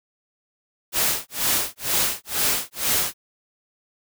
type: noise with tremolo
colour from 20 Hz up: white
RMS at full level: -20 dBFS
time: 0.92-3.14 s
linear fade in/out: 50 ms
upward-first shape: sine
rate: 2.1 Hz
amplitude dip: 100%
effects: none